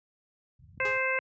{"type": "low-pass noise", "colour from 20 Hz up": "pink", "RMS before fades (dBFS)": -48, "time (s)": [0.59, 0.98], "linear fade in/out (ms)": 10, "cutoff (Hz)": 160, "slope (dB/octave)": 48}
{"type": "click", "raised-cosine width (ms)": 5, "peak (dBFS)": -34, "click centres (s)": 0.777}
{"type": "harmonic tone", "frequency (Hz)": 523.3, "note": "C5", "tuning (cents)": 0, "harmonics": [1, 2, 3, 4, 5], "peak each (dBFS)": [-32, -35, -32, -30, -33], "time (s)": [0.8, 1.19], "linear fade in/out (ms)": 2}
{"type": "tone with exponential decay", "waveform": "sawtooth", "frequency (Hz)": 415.3, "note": "G#4", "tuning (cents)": 0, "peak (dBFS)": -29, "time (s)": [0.85, 1.12], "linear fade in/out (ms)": 2, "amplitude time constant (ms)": 57}
{"effects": ["high-pass 100 Hz 12 dB/octave", "resampled to 16000 Hz"]}